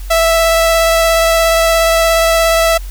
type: tone with vibrato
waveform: sawtooth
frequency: 659.3 Hz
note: E5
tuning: in tune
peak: -5 dBFS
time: 0.1-2.78 s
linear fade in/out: 10 ms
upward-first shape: sine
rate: 17 Hz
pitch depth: 11 cents each way
effects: added 45 Hz sine -22 dBFS peak until 2.9 s + white hiss -39 dBFS RMS until 2.9 s